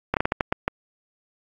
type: slowing click train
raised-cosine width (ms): 0.5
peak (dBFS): -6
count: 8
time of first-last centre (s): 0.14-0.68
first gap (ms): 28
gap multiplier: 1.33
effects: AAC 48 kbps